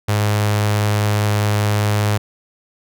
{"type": "tone with notch filter", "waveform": "sawtooth", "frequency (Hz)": 104.9, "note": "G#2", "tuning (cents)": 18, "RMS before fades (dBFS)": -17, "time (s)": [0.08, 2.18], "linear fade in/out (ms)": 10, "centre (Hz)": 260, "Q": 1.3, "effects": []}